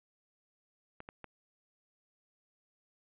clicks, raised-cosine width 0.5 ms, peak -30 dBFS, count 3, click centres 1.004 / 1.089 / 1.243 s, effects resampled to 8000 Hz

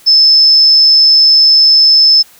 sine tone, 5250 Hz, E8, 8 cents flat, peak -3 dBFS, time 0.06-2.23 s, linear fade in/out 20 ms, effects white hiss -42 dBFS RMS until 2.39 s

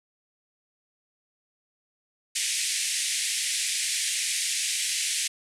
white band-pass noise, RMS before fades -28 dBFS, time 2.35-5.28 s, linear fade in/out 10 ms, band 1900 to 10000 Hz, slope 48 dB/octave, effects none

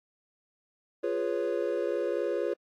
triangle chord, C# dominant seventh, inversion first, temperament equal with one note detuned, 349.2 / 413.2 / 493.9 / 554.4 Hz, E#4 / G#4 / B4 / C#5, 0 / -9 / 0 / 0 cents, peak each -31 dBFS, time 1.03-2.54 s, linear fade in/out 10 ms, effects AAC 48 kbps

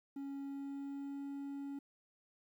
triangle tone with pitch glide, 277.2 to 279.6 Hz, C#4 to C#4, 0 to +15 cents, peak -39 dBFS, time 0.16-1.79 s, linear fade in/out 5 ms, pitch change +15 cents, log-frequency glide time 0.45-1.21 s, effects 12-bit

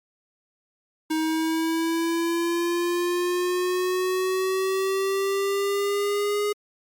square linear sweep, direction up, 314.7 to 415.3 Hz, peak -23 dBFS, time 1.1-6.53 s, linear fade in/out 10 ms, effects Opus 48 kbps

